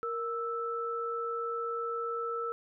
sine tone pair together, 466.2 / 1318.5 Hz, A#4 / E6, 0 / 0 cents, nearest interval octave + tritone, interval 1800 cents, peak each -35 / -34 dBFS, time 0.03-2.52 s, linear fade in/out 0 ms, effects none

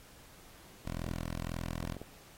10% pulse tone, 42 Hz, E1, 33 cents sharp, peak -28 dBFS, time 0.85-1.95 s, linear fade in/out 10 ms
clicks, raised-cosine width 2 ms, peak -30 dBFS, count 6, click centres 1.044 / 1.08 / 1.113 / 1.84 / 1.967 / 2.016 s
effects pink hiss -57 dBFS RMS until 2.37 s + AAC 48 kbps

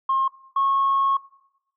sine tone pair in turn, 1070 / 1093.1 Hz, C6 / C#6, +38 / -25 cents, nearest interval unison, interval 37 cents, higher second, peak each -17 dBFS, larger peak neither, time 0.09-0.28 / 0.56-1.17 s, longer second, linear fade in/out 5 ms, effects noise-tail reverb RT60 0.9 s tail -20 dB re dry + tanh soft clip ceiling -13 dBFS

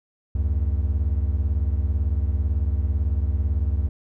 triangle beating tone pair, 69.3 / 87.3 Hz, C#2 / F2, 0 / 0 cents, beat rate 18 Hz, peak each -19 / -23 dBFS, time 0.35-3.89 s, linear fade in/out 5 ms, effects none

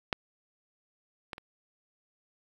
clicks, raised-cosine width 0.3 ms, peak -11 / -20 / -28 dBFS, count 3, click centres 0.128 / 1.332 / 1.381 s, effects 8-bit

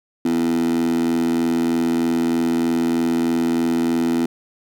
15% pulse tone with high-pass filter, 83.2 Hz, E2, 17 cents sharp, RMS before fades -19 dBFS, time 0.25-4.26 s, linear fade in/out 5 ms, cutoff 280 Hz, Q 9.9, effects none

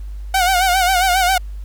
sawtooth tone with vibrato, 740 Hz, F#5, in tune, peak -9 dBFS, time 0.34-1.38 s, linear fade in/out 5 ms, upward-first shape sine, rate 7.4 Hz, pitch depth 83 cents each way, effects added 50 Hz sine -26 dBFS peak until 1.64 s + pink hiss -54 dBFS RMS until 1.64 s

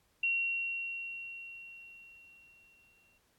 sine tone with exponential decay, 2740 Hz, F7, 34 cents flat, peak -27 dBFS, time 0.23-3.18 s, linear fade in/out 5 ms, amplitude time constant 640 ms, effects pink hiss -72 dBFS RMS until 3.38 s + AAC 64 kbps

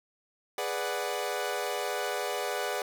sawtooth chord, G# half-diminished seventh, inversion none, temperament equal, 415.3 / 493.9 / 587.3 / 740 Hz, G#4 / B4 / D5 / F#5, 0 / 0 / 0 / 0 cents, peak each -32 dBFS, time 0.58-2.82 s, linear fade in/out 2 ms, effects none

